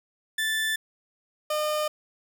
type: tone pair in turn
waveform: 30% pulse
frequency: 1760 / 607 Hz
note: A6 / D#5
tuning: 0 / -43 cents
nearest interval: octave + tritone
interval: 1843 cents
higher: first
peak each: -22 dBFS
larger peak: neither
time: 0.38-0.76 / 1.5-1.88 s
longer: neither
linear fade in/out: 5 ms
effects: none